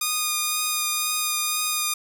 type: tone with vibrato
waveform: 5% pulse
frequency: 1227 Hz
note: D#6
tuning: 25 cents flat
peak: -11 dBFS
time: 0.01-1.94 s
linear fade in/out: 5 ms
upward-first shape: triangle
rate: 2 Hz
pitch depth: 14 cents each way
effects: none